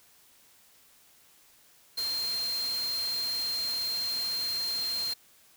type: tone in noise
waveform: sine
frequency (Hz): 4186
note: C8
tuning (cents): 0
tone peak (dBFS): -29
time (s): 1.97-5.14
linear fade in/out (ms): 10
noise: white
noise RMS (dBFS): -40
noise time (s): 1.97-5.14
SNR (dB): +8
effects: white hiss -60 dBFS RMS until 5.56 s